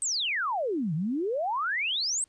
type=exponential two-way sweep; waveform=sine; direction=down then up; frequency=8550 to 146.83 to 8550 Hz; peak=-26 dBFS; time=0.02-2.24 s; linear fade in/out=0 ms; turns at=0.94 s; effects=pink hiss -69 dBFS RMS until 2.28 s + resampled to 22050 Hz